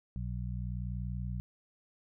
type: harmonic tone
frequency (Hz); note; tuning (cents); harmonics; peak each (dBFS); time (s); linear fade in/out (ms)
60.6; B1; -32; 1 / 2 / 3; -37 / -38 / -42; 0.16-1.4; 0
effects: none